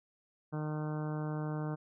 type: harmonic tone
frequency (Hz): 152.7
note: D#3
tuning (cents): -32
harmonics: 1 / 2 / 3 / 4 / 5 / 6 / 7 / 8 / 9 / 10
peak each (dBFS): -35 / -41 / -45 / -47 / -49 / -51 / -52 / -53 / -54 / -55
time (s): 0.52-1.76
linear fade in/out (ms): 20
effects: none